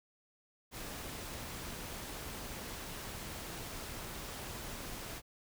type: noise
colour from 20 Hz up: pink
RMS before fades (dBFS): -44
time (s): 0.71-5.22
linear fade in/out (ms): 50
effects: none